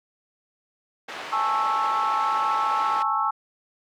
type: band-pass noise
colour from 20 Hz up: pink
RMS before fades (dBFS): -36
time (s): 1.08-3.03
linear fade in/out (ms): 10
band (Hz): 590 to 3100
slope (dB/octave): 12
type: chord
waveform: sine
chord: A major seventh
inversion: third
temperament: just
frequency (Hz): 825 / 880 / 1100 / 1320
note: G#5 / A5 / C#6 / E6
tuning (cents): -12 / 0 / -14 / +2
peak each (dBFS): -29 / -27 / -26 / -25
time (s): 1.32-3.31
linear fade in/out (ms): 10
effects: none